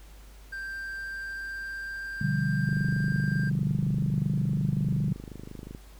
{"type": "tone with pitch glide", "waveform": "triangle", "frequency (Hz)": [1576, 1587.9], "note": ["G6", "G6"], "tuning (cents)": [9, 22], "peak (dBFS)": -32, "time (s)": [0.52, 3.5], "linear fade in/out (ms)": 10, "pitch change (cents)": 13, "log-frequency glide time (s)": [0.91, 3.02]}
{"type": "chord", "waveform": "sine", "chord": "G dominant seventh", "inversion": "first", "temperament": "equal", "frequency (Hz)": [123.47, 146.83, 174.61, 196], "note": ["B2", "D3", "F3", "G3"], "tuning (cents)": [0, 0, 0, 0], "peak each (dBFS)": [-31, -27, -32, -31], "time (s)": [2.21, 5.13], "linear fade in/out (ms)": 5}
{"type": "click train", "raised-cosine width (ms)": 3, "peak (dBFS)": -27, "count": 79, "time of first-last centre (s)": [2.69, 5.749], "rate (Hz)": 25.5}
{"effects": ["added 50 Hz sine -47 dBFS peak until 5.99 s", "pink hiss -56 dBFS RMS until 5.99 s"]}